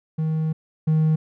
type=tone pair in turn; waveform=triangle; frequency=157.9 / 156.9 Hz; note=D#3 / D#3; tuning=+26 / +15 cents; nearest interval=unison; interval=11 cents; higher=first; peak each=-18 / -13 dBFS; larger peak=second; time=0.18-0.53 / 0.87-1.16 s; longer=first; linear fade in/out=10 ms; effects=tanh soft clip ceiling -9 dBFS